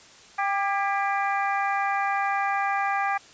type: harmonic tone with a mistuned harmonic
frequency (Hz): 396.4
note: G4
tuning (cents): +19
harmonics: 2 / 3 / 4 / 5 / 6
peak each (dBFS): -25 / -29 / -31 / -33 / -35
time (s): 0.38-3.18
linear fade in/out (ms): 10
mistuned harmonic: 4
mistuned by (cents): +49
effects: white hiss -50 dBFS RMS until 3.33 s + resampled to 16000 Hz